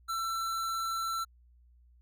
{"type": "tone", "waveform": "square", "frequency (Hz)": 1341, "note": "E6", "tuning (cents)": 29, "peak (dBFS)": -32, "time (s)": [0.08, 1.25], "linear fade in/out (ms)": 20, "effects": ["added 60 Hz sine -58 dBFS peak until 2.01 s"]}